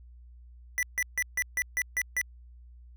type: tone bursts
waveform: square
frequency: 1975.5 Hz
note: B6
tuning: in tune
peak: -26 dBFS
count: 8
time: 0.78-2.214 s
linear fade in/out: 0 ms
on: 48 ms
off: 150 ms
effects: added 60 Hz sine -48 dBFS peak until 2.96 s